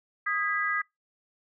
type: chord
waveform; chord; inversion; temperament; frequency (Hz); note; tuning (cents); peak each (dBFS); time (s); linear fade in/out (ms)
sine; G# minor; second; equal with one note detuned; 1244.5 / 1639.3 / 1975.5; D#6 / G#6 / B6; 0 / -23 / 0; -30; 0.26-0.82; 10
effects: noise-tail reverb RT60 0.2 s tail -26 dB re dry